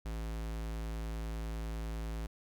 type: tone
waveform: square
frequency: 55 Hz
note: A1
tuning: in tune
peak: -37 dBFS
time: 0.05-2.27 s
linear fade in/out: 10 ms
effects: none